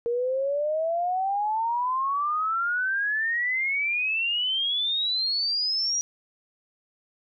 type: exponential sweep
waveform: sine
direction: up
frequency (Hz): 466.2 to 5800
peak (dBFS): -23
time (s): 0.06-6.01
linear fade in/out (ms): 0
effects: none